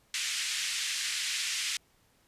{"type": "band-pass noise", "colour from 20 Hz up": "pink", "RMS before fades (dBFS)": -33, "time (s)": [0.14, 1.77], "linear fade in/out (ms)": 2, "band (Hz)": [2000, 8600], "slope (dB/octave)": 24, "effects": ["pink hiss -67 dBFS RMS until 2.27 s", "resampled to 32000 Hz"]}